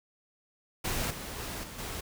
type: noise with level steps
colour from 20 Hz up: pink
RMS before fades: -32 / -40 / -38 / -44 / -38 dBFS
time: 0.84-2.01 s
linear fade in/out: 10 ms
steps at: 1.1 / 1.38 / 1.63 / 1.78 s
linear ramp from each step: 10 ms
effects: none